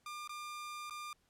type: tone with dropouts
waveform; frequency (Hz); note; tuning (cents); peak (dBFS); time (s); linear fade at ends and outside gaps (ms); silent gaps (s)
sawtooth; 1200; D6; +37; -39; 0.06-1.13; 2; 0.276-0.293 / 0.898-0.907
effects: pink hiss -75 dBFS RMS until 1.29 s + low-pass 12000 Hz 12 dB/octave